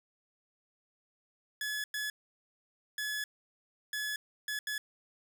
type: tone bursts at uneven times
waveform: sawtooth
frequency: 1705 Hz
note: G#6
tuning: 45 cents sharp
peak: -30 dBFS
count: 6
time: 1.61-1.84 / 1.94-2.1 / 2.98-3.24 / 3.93-4.16 / 4.48-4.59 / 4.67-4.78 s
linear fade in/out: 2 ms
effects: none